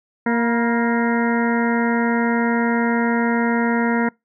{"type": "harmonic tone with a mistuned harmonic", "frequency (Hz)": 233.3, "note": "A#3", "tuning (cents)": 2, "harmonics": [1, 2, 3, 4, 6, 7, 8, 9], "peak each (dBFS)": [-18, -24, -29, -25, -28, -32, -28, -34], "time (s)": [0.26, 4.09], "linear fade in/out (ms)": 5, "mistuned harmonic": 4, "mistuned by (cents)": 36, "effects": ["noise-tail reverb RT60 0.2 s tail -26 dB re dry"]}